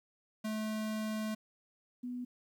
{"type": "tone pair in turn", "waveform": ["square", "sine"], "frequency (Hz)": [216.4, 247], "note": ["A3", "B3"], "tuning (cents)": [-29, 0], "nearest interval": "major second", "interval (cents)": 229, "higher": "second", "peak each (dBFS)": [-35, -37], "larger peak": "first", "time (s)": [[0.44, 1.35], [2.03, 2.25]], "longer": "first", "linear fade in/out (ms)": 10, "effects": ["12-bit"]}